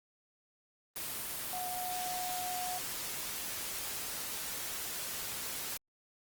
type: tone in noise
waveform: sine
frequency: 728 Hz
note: F#5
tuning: 28 cents flat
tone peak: -37 dBFS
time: 1.53-2.78 s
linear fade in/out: 0 ms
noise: white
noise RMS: -39 dBFS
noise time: 0.96-5.77 s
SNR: -1 dB
effects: Opus 24 kbps